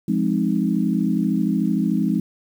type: chord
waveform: sine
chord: F minor seventh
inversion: none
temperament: equal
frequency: 174.61 / 207.7 / 261.6 / 311.1 Hz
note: F3 / Ab3 / C4 / Eb4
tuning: 0 / 0 / 0 / 0 cents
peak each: -23 / -21 / -24 / -25 dBFS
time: 0.08-2.2 s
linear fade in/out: 5 ms
effects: 8-bit